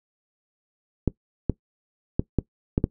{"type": "clicks", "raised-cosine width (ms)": 3, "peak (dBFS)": -7, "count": 6, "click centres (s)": [1.077, 1.497, 2.195, 2.387, 2.779, 2.841], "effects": ["noise-tail reverb RT60 0.1 s tail -20 dB re dry"]}